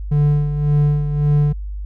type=tone with tremolo; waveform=triangle; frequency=146.83 Hz; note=D3; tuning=in tune; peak=-9 dBFS; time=0.11-1.53 s; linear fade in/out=10 ms; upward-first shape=sine; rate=1.8 Hz; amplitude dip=60%; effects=added 50 Hz sine -24 dBFS peak until 1.85 s